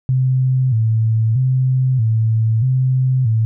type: tone with vibrato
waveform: sine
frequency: 120.2 Hz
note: B2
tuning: 46 cents flat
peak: -12 dBFS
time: 0.09-3.45 s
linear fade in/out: 0 ms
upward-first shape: square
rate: 0.79 Hz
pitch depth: 130 cents each way
effects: none